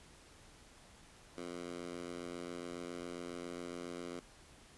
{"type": "tone with high-pass filter", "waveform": "10% pulse", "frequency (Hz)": 87.31, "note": "F2", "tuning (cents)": 0, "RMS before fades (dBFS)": -45, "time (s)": [1.37, 4.2], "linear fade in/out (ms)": 10, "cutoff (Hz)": 270, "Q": 1.3, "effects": ["pink hiss -60 dBFS RMS until 4.77 s", "resampled to 24000 Hz"]}